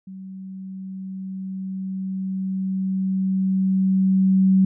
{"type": "tone with level ramp", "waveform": "sine", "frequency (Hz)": 190, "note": "F#3", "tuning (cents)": 46, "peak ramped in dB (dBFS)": [-34, -12], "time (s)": [0.07, 4.65], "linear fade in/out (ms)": 5, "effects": []}